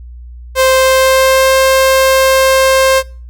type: tone with pitch glide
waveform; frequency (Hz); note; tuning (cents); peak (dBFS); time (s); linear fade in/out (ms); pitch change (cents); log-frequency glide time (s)
sawtooth; 523.3 to 529.4; C5 to C5; 0 to +20; -3; 0.55-3.03; 50; +20; 0.76-1.56
effects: noise-tail reverb RT60 0.4 s tail -24 dB re dry + added 60 Hz sine -28 dBFS peak until 3.29 s